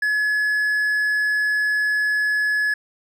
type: tone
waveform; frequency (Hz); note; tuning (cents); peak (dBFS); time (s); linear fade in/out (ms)
triangle; 1700; G#6; +40; -16; 0.02-2.74; 5
effects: none

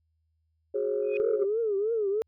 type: chord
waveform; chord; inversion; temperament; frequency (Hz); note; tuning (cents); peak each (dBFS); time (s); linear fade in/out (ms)
sine; F# suspended second; none; equal with one note detuned; 370 / 415.3 / 541.1; F#4 / G#4 / C#5; 0 / 0 / -42; -33 / -27 / -31; 0.74-1.45; 10
type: tone with exponential growth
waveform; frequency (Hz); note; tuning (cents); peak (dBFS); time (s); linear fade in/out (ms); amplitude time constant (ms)
sine; 2495; D#7; +4; -31; 1.02-1.17; 1; 32
type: tone with vibrato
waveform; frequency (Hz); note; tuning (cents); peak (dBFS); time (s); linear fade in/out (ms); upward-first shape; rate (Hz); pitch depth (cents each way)
sine; 425.7; G#4; +43; -24; 1.2-2.22; 0; triangle; 3.1; 180
effects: tanh soft clip ceiling -17 dBFS + added 80 Hz sine -70 dBFS peak until 2.27 s

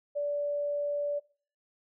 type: tone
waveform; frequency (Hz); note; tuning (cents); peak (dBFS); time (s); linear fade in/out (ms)
sine; 580; D5; -22; -28; 0.15-1.2; 20
effects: noise-tail reverb RT60 0.4 s tail -19 dB re dry

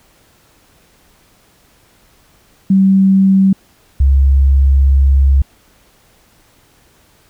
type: tone pair in turn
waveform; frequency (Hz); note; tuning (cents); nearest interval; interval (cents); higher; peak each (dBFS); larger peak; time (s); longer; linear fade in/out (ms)
sine; 192.6 / 68.09; G3 / C#2; -30 / -30; octave + tritone; 1800; first; -6; neither; 2.7-3.53 / 4-5.42; second; 5
effects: pink hiss -51 dBFS RMS until 7.29 s

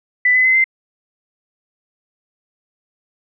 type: tone with pitch steps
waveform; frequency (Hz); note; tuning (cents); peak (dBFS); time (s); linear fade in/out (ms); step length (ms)
sine; 1990 / 2019 / 2048 / 2078; B6 / B6 / C7 / C7; +13 / +38 / -38 / -12; -10; 0.25-0.642; 5; 98
effects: none

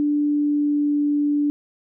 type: tone with pitch glide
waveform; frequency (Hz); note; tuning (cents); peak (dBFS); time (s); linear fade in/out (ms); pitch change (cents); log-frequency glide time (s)
sine; 293.7 to 292; D4 to D4; 0 to -10; -17; 0-1.5; 0; -10; 0.25-1
effects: none

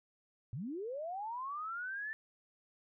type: linear sweep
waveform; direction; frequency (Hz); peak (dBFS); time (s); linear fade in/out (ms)
sine; up; 102.8 to 1784; -38; 0.53-2.13; 0
effects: none

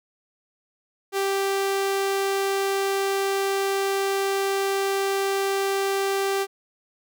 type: tone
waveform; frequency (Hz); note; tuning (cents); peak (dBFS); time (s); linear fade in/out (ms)
sawtooth; 392; G4; 0; -18; 1.12-6.47; 50
effects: none

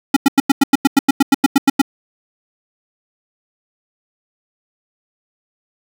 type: tone bursts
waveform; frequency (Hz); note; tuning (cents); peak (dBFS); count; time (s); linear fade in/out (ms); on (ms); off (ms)
square; 275.4; C#4; -11; -7; 15; 0.14-1.817; 5; 25; 93
effects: 7-bit

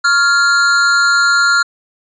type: tone with amplitude modulation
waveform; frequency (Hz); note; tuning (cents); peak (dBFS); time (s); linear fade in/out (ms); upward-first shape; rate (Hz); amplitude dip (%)
square; 1396.9; F6; 0; -7; 0.04-1.63; 10; sine; 291; 60
effects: resampled to 16000 Hz

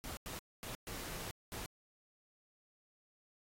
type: noise bursts at uneven times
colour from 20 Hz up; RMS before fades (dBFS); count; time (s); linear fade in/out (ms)
pink; -45; 5; 0.04-0.17 / 0.26-0.39 / 0.63-0.75 / 0.87-1.31 / 1.52-1.66; 0
effects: AAC 48 kbps

